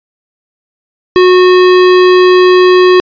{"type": "tone", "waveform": "square", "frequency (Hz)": 365.4, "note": "F#4", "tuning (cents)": -22, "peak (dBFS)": -3, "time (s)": [1.16, 3], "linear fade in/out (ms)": 0, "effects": ["resampled to 11025 Hz"]}